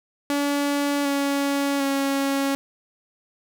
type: tone with pitch steps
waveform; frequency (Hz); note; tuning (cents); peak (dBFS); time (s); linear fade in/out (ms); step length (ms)
sawtooth; 285.7 / 280.6 / 275.6; D4 / C#4 / C#4; -48 / +21 / -10; -17; 0.3-2.55; 0; 750
effects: none